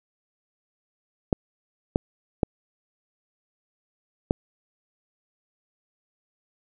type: clicks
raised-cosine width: 2 ms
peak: -6 dBFS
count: 4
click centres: 1.328 / 1.959 / 2.432 / 4.309 s
effects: none